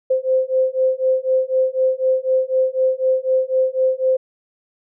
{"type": "beating tone pair", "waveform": "sine", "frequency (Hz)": [518, 522], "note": ["C5", "C5"], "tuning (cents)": [-17, -4], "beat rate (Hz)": 4, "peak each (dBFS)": -18, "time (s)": [0.1, 4.17], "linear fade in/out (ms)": 10, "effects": []}